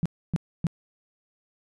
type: tone bursts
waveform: sine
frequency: 166.3 Hz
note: E3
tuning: 16 cents sharp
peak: -20 dBFS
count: 3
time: 0.03-0.668 s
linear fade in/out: 0 ms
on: 26 ms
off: 280 ms
effects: resampled to 24000 Hz